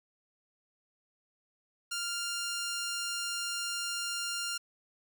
10% pulse tone, 1396.9 Hz, F6, in tune, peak -25 dBFS, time 1.91-4.58 s, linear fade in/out 10 ms, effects none

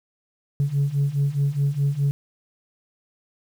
sine beating tone pair, 138.59 / 143.39 Hz, C#3 / D3, 0 / -41 cents, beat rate 4.8 Hz, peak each -22 / -20 dBFS, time 0.6-2.11 s, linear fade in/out 0 ms, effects tanh soft clip ceiling -15 dBFS + 8-bit

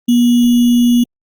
sine tone with sample-and-hold, 240.7 Hz, B3, 44 cents flat, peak -7 dBFS, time 0.08-1.04 s, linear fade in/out 10 ms, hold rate 3150 Hz, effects Opus 24 kbps

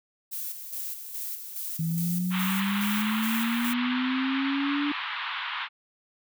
violet noise with tremolo, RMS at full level -34 dBFS, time 0.31-3.74 s, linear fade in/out 20 ms, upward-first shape square, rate 2.4 Hz, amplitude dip 50%
sine linear sweep, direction up, 161.1 to 292.4 Hz, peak -25 dBFS, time 1.79-4.92 s, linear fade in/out 5 ms
pink band-pass noise, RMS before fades -33 dBFS, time 2.3-5.69 s, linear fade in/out 50 ms, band 930 to 3700 Hz, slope 48 dB/octave
effects none

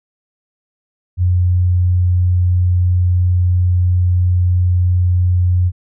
sine tone, 89.7 Hz, F2, 47 cents sharp, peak -10 dBFS, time 1.17-5.72 s, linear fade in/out 50 ms, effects none

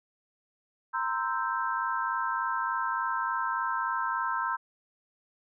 sine chord, C dominant seventh, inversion third, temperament equal with one note detuned, 932.3 / 1035.7 / 1318.5 / 1568 Hz, Bb5 / C6 / E6 / G6, 0 / -18 / 0 / 0 cents, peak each -33 / -32 / -33 / -34 dBFS, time 0.93-4.57 s, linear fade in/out 20 ms, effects none

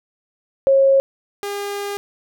sine / sawtooth tone pair in turn, 543 / 404.6 Hz, C#5 / G#4, -36 / -45 cents, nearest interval perfect fourth, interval 509 cents, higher first, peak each -10 / -20 dBFS, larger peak first, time 0.67-1 / 1.43-1.97 s, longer second, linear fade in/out 0 ms, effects none

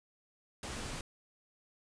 pink noise, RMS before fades -41 dBFS, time 0.63-1.01 s, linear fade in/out 2 ms, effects resampled to 22050 Hz

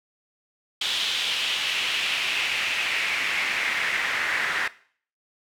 pink noise with band-pass filter sweep, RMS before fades -26 dBFS, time 0.81-4.68 s, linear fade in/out 5 ms, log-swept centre 3400 to 1800 Hz, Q 3.2, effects noise-tail reverb RT60 0.5 s tail -18 dB re dry

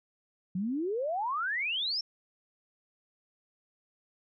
sine exponential sweep, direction up, 174.61 to 5530 Hz, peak -29 dBFS, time 0.55-2.01 s, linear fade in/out 5 ms, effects none

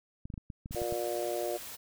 clicks, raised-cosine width 5 ms, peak -28 dBFS, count 10, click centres 0.255 / 0.302 / 0.34 / 0.378 / 0.502 / 0.659 / 0.71 / 0.747 / 0.818 / 0.924 s
white noise, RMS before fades -44 dBFS, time 0.71-1.77 s, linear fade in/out 20 ms
harmonic tone, 118.8 Hz, A#2, 33 cents sharp, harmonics 3 / 4 / 5 / 6, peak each -36 / -38 / -35 / -39 dBFS, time 0.75-1.58 s, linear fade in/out 20 ms
effects none

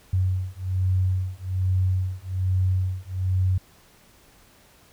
sine beating tone pair, 92.4 / 93.6 Hz, F#2 / F#2, -2 / +20 cents, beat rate 1.2 Hz, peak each -24 dBFS, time 0.13-3.58 s, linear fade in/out 5 ms, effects pink hiss -55 dBFS RMS until 4.92 s

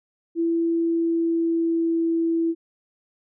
sine tone with pitch glide, 333.7 to 331 Hz, E4 to E4, +21 to +7 cents, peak -19 dBFS, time 0.35-2.55 s, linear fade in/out 50 ms, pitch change -14 cents, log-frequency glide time 0.69-2.04 s, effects none

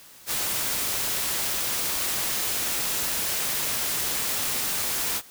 white noise, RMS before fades -27 dBFS, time 0.26-5.22 s, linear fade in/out 50 ms, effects white hiss -49 dBFS RMS until 5.3 s

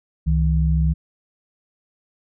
sine tone pair together, 66.97 / 159.4 Hz, C2 / D#3, +41 / +42 cents, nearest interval octave + minor third, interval 1501 cents, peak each -17 / -19 dBFS, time 0.26-0.94 s, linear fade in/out 20 ms, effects none

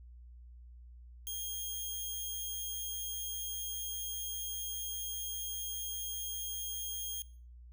5% pulse tone, 3239 Hz, G#7, 44 cents flat, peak -29 dBFS, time 1.27-7.22 s, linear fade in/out 0 ms, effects noise-tail reverb RT60 0.4 s tail -20 dB re dry + added 60 Hz sine -50 dBFS peak until 7.72 s

